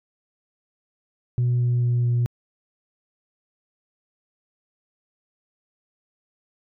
sine tone with pitch steps, 122.5 / 121.79 / 121.09 / 120.4 Hz, B2 / B2 / B2 / B2, -14 / -24 / -34 / -44 cents, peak -16 dBFS, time 1.38-2.26 s, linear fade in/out 0 ms, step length 220 ms, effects tanh soft clip ceiling -16 dBFS

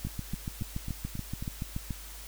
two click trains, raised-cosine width 5 ms, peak -21 / -24 dBFS, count 14 / 6, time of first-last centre 0.05-1.907 / 0.07-1.425 s, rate 7 / 3.69 Hz, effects added 50 Hz sine -45 dBFS peak until 2.27 s + white hiss -47 dBFS RMS until 2.27 s

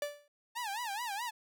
45% pulse tone with exponential decay, 583 Hz, D5, 13 cents flat, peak -31 dBFS, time 0.02-0.28 s, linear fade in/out 2 ms, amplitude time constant 56 ms
sawtooth tone with vibrato, 880 Hz, A5, in tune, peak -32 dBFS, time 0.55-1.31 s, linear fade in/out 20 ms, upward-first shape sine, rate 4.7 Hz, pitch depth 200 cents each way
effects none

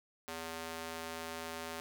square tone with high-pass filter, 82 Hz, E2, 9 cents flat, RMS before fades -43 dBFS, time 0.28-1.8 s, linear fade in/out 0 ms, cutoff 420 Hz, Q 0.55, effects none

